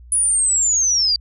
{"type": "linear sweep", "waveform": "sine", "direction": "down", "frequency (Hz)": [9956, 4620], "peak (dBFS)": -14, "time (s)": [0.12, 1.16], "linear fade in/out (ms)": 2, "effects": ["added 60 Hz sine -39 dBFS peak until 1.2 s"]}